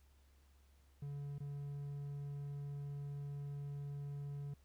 triangle tone with dropouts, 142.6 Hz, C#3, 49 cents sharp, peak -40 dBFS, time 1.02-4.54 s, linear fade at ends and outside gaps 5 ms, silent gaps 1.384-1.403 s, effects added 69 Hz sine -65 dBFS peak until 4.64 s + pink hiss -75 dBFS RMS until 4.64 s

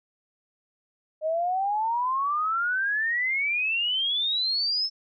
sine exponential sweep, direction up, 613 to 5320 Hz, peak -23 dBFS, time 1.21-4.9 s, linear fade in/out 50 ms, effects none

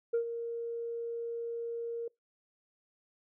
sine tone with ADSR envelope, 466.2 Hz, A#4, in tune, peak -23 dBFS, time 0.13-2.08 s, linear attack 14 ms, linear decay 94 ms, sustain -11 dB, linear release 4 ms, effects noise-tail reverb RT60 0.2 s tail -26 dB re dry + tanh soft clip ceiling -24 dBFS

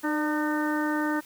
harmonic tone with a mistuned harmonic, 303.4 Hz, D#4, 44 cents flat, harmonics 1 / 2 / 3 / 4 / 5 / 6, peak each -26 / -35 / -33 / -36 / -34 / -35 dBFS, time 0.03-1.21 s, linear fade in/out 20 ms, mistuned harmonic 2, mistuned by -37 cents, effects white hiss -51 dBFS RMS until 1.25 s

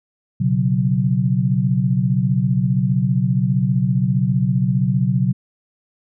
sine chord, B suspended second, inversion none, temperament equal, 123.47 / 138.59 / 185 Hz, B2 / C#3 / F#3, 0 / 0 / 0 cents, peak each -19 dBFS, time 0.4-5.33 s, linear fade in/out 10 ms, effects none

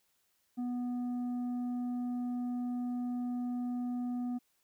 triangle tone with tanh clipping, 245.5 Hz, B3, 10 cents flat, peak -34 dBFS, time 0.57-4.39 s, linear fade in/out 20 ms, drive 10 dB, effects white hiss -75 dBFS RMS until 4.63 s

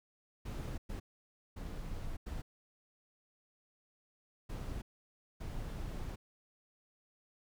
brown noise bursts at uneven times, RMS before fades -41 dBFS, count 6, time 0.45-0.78 / 0.89-1 / 1.56-2.17 / 2.26-2.42 / 4.49-4.82 / 5.4-6.16 s, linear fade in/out 10 ms, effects none

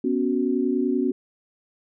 sine chord, B suspended second, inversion none, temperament equal, 246.9 / 277.2 / 370 Hz, B3 / C#4 / F#4, 0 / 0 / 0 cents, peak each -24 / -24 / -25 dBFS, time 0.04-1.12 s, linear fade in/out 5 ms, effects none

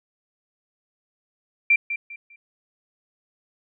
sine tone with echo, 2359 Hz, D7, 7 cents sharp, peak -13 dBFS, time 1.7-1.76 s, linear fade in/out 5 ms, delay 200 ms, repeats 3, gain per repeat -11 dB, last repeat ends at 2.36 s, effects none

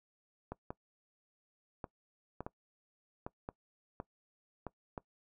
clicks, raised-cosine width 1 ms, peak -26 dBFS, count 10, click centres 0.52 / 0.705 / 1.842 / 2.406 / 2.465 / 3.265 / 3.489 / 4.001 / 4.667 / 4.978 s, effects noise-tail reverb RT60 0.1 s tail -21 dB re dry

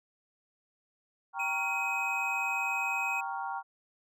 sine chord, G half-diminished seventh, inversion none, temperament equal, 784 / 932.3 / 1108.7 / 1396.9 Hz, G5 / Bb5 / Db6 / F6, 0 / 0 / 0 / 0 cents, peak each -37 / -37 / -41 / -41 dBFS, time 1.33-3.63 s, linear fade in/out 50 ms
triangle tone, 2526 Hz, D#7, 26 cents sharp, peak -29 dBFS, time 1.39-3.21 s, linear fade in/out 10 ms
effects none

